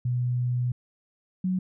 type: tone pair in turn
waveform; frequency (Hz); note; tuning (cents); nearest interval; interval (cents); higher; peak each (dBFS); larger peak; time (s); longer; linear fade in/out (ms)
sine; 123.47 / 185; B2 / F#3; 0 / 0; perfect fifth; 700; second; -23 / -23; neither; 0.05-0.72 / 1.44-1.59; first; 5
effects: none